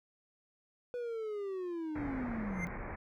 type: linear sweep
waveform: triangle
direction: down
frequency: 493.9 to 166.5 Hz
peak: -34 dBFS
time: 0.94-2.67 s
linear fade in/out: 0 ms
type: low-pass noise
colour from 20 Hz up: pink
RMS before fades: -42 dBFS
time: 1.95-2.96 s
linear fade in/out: 10 ms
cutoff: 2300 Hz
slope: 96 dB/octave
type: tone with exponential growth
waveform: triangle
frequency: 2093 Hz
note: C7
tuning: in tune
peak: -32 dBFS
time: 2.47-2.65 s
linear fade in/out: 5 ms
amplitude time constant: 39 ms
effects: none